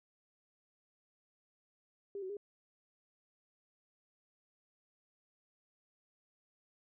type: tone with pitch steps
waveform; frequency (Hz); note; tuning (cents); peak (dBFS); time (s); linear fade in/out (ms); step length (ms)
sine; 399.6 / 375.3 / 407.8; G4 / F#4 / G#4; +33 / +25 / -32; -39; 2.15-2.369; 2; 73
effects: none